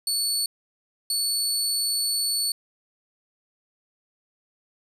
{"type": "tone bursts at uneven times", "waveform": "25% pulse", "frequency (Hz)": 4442, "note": "C#8", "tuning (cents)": 3, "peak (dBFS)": -18, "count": 2, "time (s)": [[0.07, 0.46], [1.1, 2.52]], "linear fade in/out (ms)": 2, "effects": []}